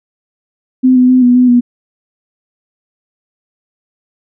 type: tone with pitch steps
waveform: sine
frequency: 256.8 / 251.5 / 255.1 / 245.4 / 250.4 / 243.1 Hz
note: C4 / B3 / C4 / B3 / B3 / B3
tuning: -32 / +32 / -44 / -11 / +24 / -27 cents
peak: -4 dBFS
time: 0.83-1.61 s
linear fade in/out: 20 ms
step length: 130 ms
effects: none

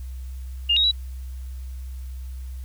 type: tone with pitch steps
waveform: sine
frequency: 2822 / 3780 / 3913 Hz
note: F7 / A#7 / B7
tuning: +17 / +23 / -17 cents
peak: -16 dBFS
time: 0.69-0.915 s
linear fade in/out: 10 ms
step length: 75 ms
effects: added 64 Hz sine -31 dBFS peak until 2.64 s + white hiss -55 dBFS RMS until 2.64 s

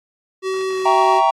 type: tone with pitch glide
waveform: square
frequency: 379.5 to 376.7 Hz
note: F#4 to F#4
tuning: +44 to +31 cents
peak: -20 dBFS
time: 0.42-1.22 s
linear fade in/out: 50 ms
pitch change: -13 cents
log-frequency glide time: 0.7-0.75 s
type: chord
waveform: triangle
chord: E diminished seventh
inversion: none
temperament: equal with one note detuned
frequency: 659.3 / 784 / 932.3 / 1120.3 Hz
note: E5 / G5 / Bb5 / Db6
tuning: 0 / 0 / 0 / +18 cents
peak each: -18 / -15 / -14 / -18 dBFS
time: 0.85-1.31 s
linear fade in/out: 10 ms
effects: low-pass 7000 Hz 12 dB/octave + AAC 64 kbps

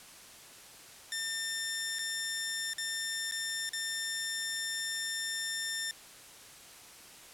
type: tone with dropouts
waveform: 10% pulse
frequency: 1800 Hz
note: A6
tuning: 39 cents sharp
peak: -24 dBFS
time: 1.12-5.91 s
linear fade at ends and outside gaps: 1 ms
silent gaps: 1.986-1.991 / 2.734-2.782 / 3.312-3.321 / 3.692-3.733 s
effects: white hiss -52 dBFS RMS until 7.33 s + low-pass 11000 Hz 12 dB/octave

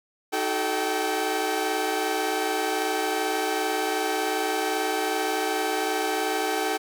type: tone cluster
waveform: sawtooth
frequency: 312.6 / 376.2 / 434.2 / 775 Hz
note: D#4 / F#4 / A4 / G5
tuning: +8 / +29 / -23 / -20 cents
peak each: -28 / -28 / -25 / -24 dBFS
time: 0.32-6.78 s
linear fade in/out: 20 ms
effects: none

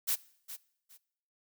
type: noise with echo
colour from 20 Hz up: blue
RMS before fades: -30 dBFS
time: 0.07-0.16 s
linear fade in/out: 20 ms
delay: 410 ms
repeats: 2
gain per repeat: -13 dB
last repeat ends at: 0.98 s
effects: noise-tail reverb RT60 0.7 s tail -21 dB re dry

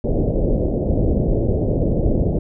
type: low-pass noise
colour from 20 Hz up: pink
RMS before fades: -18 dBFS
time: 0.04-2.39 s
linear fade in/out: 5 ms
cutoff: 610 Hz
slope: 48 dB/octave
effects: none

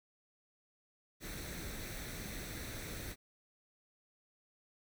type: noise with comb filter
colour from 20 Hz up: pink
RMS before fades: -44 dBFS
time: 1.2-3.16 s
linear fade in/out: 50 ms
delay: 0.5 ms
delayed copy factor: +0.55
effects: none

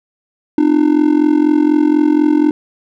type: tone with amplitude modulation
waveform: triangle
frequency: 300.8 Hz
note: D4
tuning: 42 cents sharp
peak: -3 dBFS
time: 0.58-2.51 s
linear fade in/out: 2 ms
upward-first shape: sine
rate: 44.1 Hz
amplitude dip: 85%
effects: none

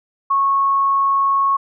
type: tone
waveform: sine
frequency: 1100 Hz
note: C#6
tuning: 14 cents flat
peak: -13 dBFS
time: 0.3-1.57 s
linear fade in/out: 10 ms
effects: none

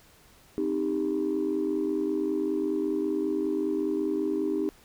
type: chord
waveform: sine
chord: C minor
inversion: none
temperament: equal with one note detuned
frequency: 261.6 / 311.1 / 396.3 Hz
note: C4 / Eb4 / G4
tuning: 0 / 0 / +19 cents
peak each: -32 / -27 / -28 dBFS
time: 0.58-4.69 s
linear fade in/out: 0 ms
effects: tanh soft clip ceiling -19 dBFS + pink hiss -57 dBFS RMS until 4.84 s

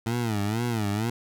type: tone with vibrato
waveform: 20% pulse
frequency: 110.6 Hz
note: A2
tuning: 9 cents sharp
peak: -20 dBFS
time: 0.06-1.1 s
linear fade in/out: 5 ms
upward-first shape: sine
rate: 2.1 Hz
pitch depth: 160 cents each way
effects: none

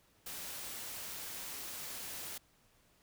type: noise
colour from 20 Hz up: white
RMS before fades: -44 dBFS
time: 0.26-2.38 s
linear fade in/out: 5 ms
effects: pink hiss -69 dBFS RMS until 3.02 s

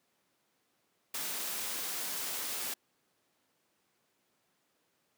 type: noise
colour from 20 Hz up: white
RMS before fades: -37 dBFS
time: 1.14-2.74 s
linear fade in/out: 5 ms
effects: pink hiss -75 dBFS RMS until 5.17 s + high-pass 200 Hz 12 dB/octave

